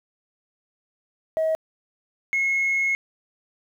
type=tone pair in turn; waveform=sine; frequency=638 / 2171 Hz; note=D#5 / C#7; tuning=+43 / -37 cents; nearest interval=octave + major sixth; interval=2120 cents; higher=second; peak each=-18 dBFS; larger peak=neither; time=1.37-1.55 / 2.33-2.95 s; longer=second; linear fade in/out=0 ms; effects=tanh soft clip ceiling -17 dBFS + 9-bit